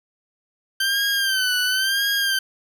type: tone with vibrato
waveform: 20% pulse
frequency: 1556 Hz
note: G6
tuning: 13 cents flat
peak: -14 dBFS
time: 0.8-2.39 s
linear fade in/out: 5 ms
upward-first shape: sine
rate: 0.96 Hz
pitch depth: 82 cents each way
effects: none